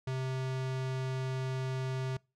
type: tone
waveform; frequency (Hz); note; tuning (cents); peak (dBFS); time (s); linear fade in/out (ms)
square; 130.81; C3; 0; -33; 0.07-2.17; 5
effects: noise-tail reverb RT60 0.3 s tail -26 dB re dry + low-pass 6000 Hz 12 dB/octave